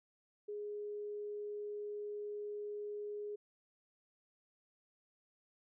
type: tone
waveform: sine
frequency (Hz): 415.3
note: G#4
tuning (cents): 0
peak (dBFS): -40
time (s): 0.48-3.36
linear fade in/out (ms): 10
effects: none